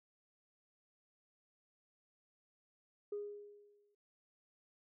sine tone with exponential decay, 411.6 Hz, G#4, 16 cents flat, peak -36 dBFS, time 3.12-3.95 s, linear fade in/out 5 ms, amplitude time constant 180 ms, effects tanh soft clip ceiling -34 dBFS

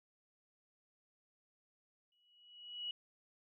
sine tone with exponential growth, 2924 Hz, F#7, 21 cents flat, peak -37 dBFS, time 2.12-2.91 s, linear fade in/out 2 ms, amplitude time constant 170 ms, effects none

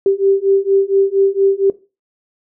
sine beating tone pair, 389.6 / 393.9 Hz, G4 / G4, -11 / +8 cents, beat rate 4.3 Hz, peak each -14 dBFS, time 0.06-1.7 s, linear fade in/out 2 ms, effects noise-tail reverb RT60 0.3 s tail -18 dB re dry

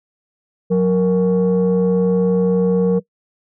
sine tone pair together, 182.46 / 466.2 Hz, F#3 / A#4, -24 / 0 cents, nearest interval octave + major third, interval 1624 cents, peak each -13 dBFS, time 0.7-3 s, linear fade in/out 20 ms, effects noise-tail reverb RT60 0.1 s tail -21 dB re dry + tanh soft clip ceiling -9 dBFS

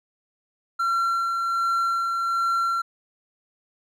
triangle tone with tremolo, 1363 Hz, F6, 43 cents flat, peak -18 dBFS, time 0.79-2.82 s, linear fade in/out 10 ms, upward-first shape sine, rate 1.3 Hz, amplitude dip 30%, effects none

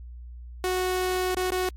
sawtooth tone with dropouts, 368.1 Hz, F#4, 9 cents flat, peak -20 dBFS, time 0.64-1.69 s, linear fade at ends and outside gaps 1 ms, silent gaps 1.346-1.369 / 1.505-1.519 s, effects added 60 Hz sine -38 dBFS peak until 1.76 s + MP3 64 kbps

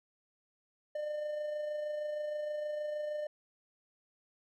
triangle tone with amplitude modulation, 600 Hz, D5, 37 cents sharp, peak -31 dBFS, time 0.95-3.27 s, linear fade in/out 5 ms, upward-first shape sine, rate 26.4 Hz, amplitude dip 35%, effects none

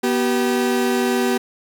35% pulse tone pair together, 243.3 / 384.5 Hz, B3 / G4, -26 / -33 cents, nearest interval minor sixth, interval 793 cents, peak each -18 dBFS, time 0.03-1.38 s, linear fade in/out 10 ms, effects none

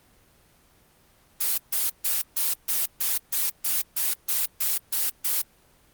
blue noise bursts, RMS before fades -24 dBFS, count 13, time 1.4-5.42 s, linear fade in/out 10 ms, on 180 ms, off 140 ms, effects pink hiss -59 dBFS RMS until 5.93 s + Opus 24 kbps

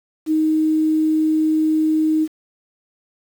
sine tone with quantisation, 312.7 Hz, D#4, 9 cents sharp, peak -14 dBFS, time 0.26-2.28 s, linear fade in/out 50 ms, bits 7, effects none

